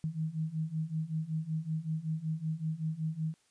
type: beating tone pair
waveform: sine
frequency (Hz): 155.56 / 160.86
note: D#3 / E3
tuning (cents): 0 / -42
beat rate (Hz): 5.3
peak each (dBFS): -36 / -34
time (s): 0.04-3.34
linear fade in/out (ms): 0
effects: white hiss -70 dBFS RMS until 3.5 s + resampled to 22050 Hz